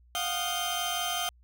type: tone cluster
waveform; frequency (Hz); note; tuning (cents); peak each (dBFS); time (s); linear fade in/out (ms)
sawtooth; 705 / 750 / 1237 / 3129; F5 / F#5 / D#6 / G7; +16 / +23 / -10 / -4; -30 / -35 / -33 / -29; 0.15-1.29; 0
effects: added 60 Hz sine -56 dBFS peak until 1.43 s